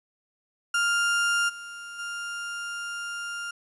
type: tone with level steps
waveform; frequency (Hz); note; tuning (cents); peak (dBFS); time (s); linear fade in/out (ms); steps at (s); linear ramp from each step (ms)
35% pulse; 1400; F6; +4; -20 / -36 / -30; 0.74-3.51; 5; 1.48 / 1.98; 20
effects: resampled to 24000 Hz + 10-bit